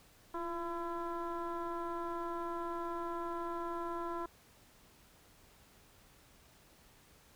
sine tone with frequency modulation, 678 Hz, E5, 49 cents sharp, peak -35 dBFS, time 0.34-4.26 s, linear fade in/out 5 ms, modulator 334 Hz, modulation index 1.8, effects tanh soft clip ceiling -32 dBFS + pink hiss -63 dBFS RMS until 7.35 s

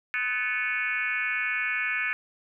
sine tone with frequency modulation, 1975.5 Hz, B6, in tune, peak -25 dBFS, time 0.14-2.13 s, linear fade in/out 0 ms, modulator 237 Hz, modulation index 2.3, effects none

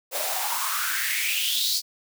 white noise with high-pass filter sweep, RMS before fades -26 dBFS, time 0.11-1.82 s, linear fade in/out 50 ms, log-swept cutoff 540 to 4800 Hz, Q 5.8, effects none

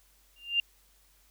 sine tone with exponential growth, 2794 Hz, F7, in tune, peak -20 dBFS, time 0.36-0.6 s, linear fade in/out 2 ms, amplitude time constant 52 ms, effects added 48 Hz sine -65 dBFS peak until 1.3 s + white hiss -65 dBFS RMS until 1.3 s

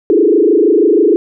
sine tone with frequency modulation, 376.7 Hz, F#4, 31 cents sharp, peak -6 dBFS, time 0.1-1.16 s, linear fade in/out 0 ms, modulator 26.3 Hz, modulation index 2.6, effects none

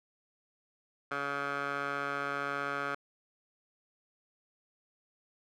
15% pulse tone with band-pass filter, 141.3 Hz, C#3, 34 cents sharp, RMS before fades -35 dBFS, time 1.11-2.95 s, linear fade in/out 5 ms, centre 1300 Hz, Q 2.2, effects none

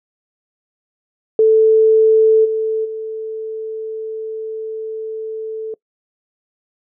sine tone with level steps, 440 Hz, A4, in tune, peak -7 / -15 / -22 dBFS, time 1.39-5.74 s, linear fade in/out 2 ms, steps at 2.44 / 2.84 s, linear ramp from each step 20 ms, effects noise-tail reverb RT60 0.1 s tail -23 dB re dry

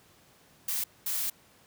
blue noise bursts at uneven times, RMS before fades -31 dBFS, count 2, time 0.68-0.84 / 1.06-1.3 s, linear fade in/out 5 ms, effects pink hiss -60 dBFS RMS until 1.66 s + high-pass 80 Hz 12 dB/octave

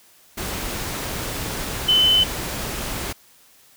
sine tone in noise, 3034 Hz, F#7, 43 cents sharp, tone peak -13 dBFS, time 1.88-2.24 s, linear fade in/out 10 ms, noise pink, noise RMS -28 dBFS, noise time 0.37-3.13 s, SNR +12 dB, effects white hiss -53 dBFS RMS until 3.76 s

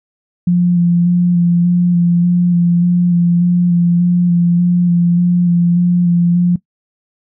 sine tone with vibrato, 174.61 Hz, F3, in tune, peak -8 dBFS, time 0.47-6.56 s, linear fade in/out 5 ms, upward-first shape square, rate 1.7 Hz, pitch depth 16 cents each way, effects noise-tail reverb RT60 0.1 s tail -19 dB re dry

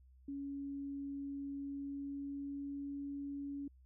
sine tone with pitch glide, 279.5 to 281.9 Hz, C#4 to C#4, +14 to +29 cents, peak -40 dBFS, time 0.28-3.68 s, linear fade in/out 5 ms, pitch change +15 cents, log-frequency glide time 1.59-3 s, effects added 64 Hz sine -60 dBFS peak until 3.85 s

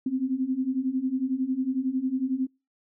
sine beating tone pair, 253.8 / 264.8 Hz, B3 / C4, +47 / +21 cents, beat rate 11 Hz, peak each -29 / -26 dBFS, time 0.06-2.47 s, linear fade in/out 5 ms, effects noise-tail reverb RT60 0.3 s tail -26 dB re dry

